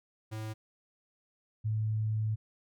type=tone pair in turn; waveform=square / sine; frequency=109.2 / 108.67 Hz; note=A2 / A2; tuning=-13 / -21 cents; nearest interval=unison; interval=8 cents; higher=first; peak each=-37 / -28 dBFS; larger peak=second; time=0.31-0.54 / 1.64-2.36 s; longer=second; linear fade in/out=20 ms; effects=none